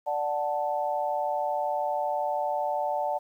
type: chord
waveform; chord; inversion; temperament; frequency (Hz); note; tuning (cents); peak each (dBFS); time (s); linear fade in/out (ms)
sine; D major; none; equal; 587.3 / 740 / 880; D5 / F#5 / A5; 0 / 0 / 0; -30; 0.06-3.19; 20
effects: 10-bit